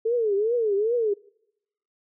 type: tone with vibrato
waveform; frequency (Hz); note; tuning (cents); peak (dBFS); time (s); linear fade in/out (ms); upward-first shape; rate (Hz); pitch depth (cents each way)
sine; 437.8; A4; -9; -20; 0.05-1.14; 10; triangle; 2.5; 210
effects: noise-tail reverb RT60 0.8 s tail -25 dB re dry